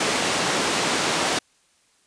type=band-pass noise; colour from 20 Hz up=pink; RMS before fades=-23 dBFS; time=0-1.39 s; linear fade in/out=5 ms; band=270 to 8100 Hz; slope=12 dB/octave; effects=white hiss -62 dBFS RMS until 2.06 s + resampled to 22050 Hz